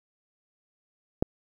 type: click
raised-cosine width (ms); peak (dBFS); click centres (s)
2; -9; 1.225
effects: 8-bit